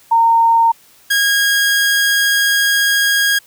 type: tone pair in turn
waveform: sine / sawtooth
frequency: 918 / 1635.7 Hz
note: A#5 / G#6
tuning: -27 / -27 cents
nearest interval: minor seventh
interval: 1000 cents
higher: second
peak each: -8 dBFS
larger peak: neither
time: 0.11-0.72 / 1.1-3.39 s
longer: second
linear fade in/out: 10 ms
effects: white hiss -48 dBFS RMS until 3.46 s